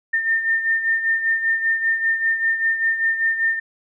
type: beating tone pair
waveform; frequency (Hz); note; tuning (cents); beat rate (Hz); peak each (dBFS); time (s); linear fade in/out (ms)
sine; 1809 / 1814.1; A6 / A#6; +48 / -48; 5.1; -18 / -25; 0.13-3.6; 10
effects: none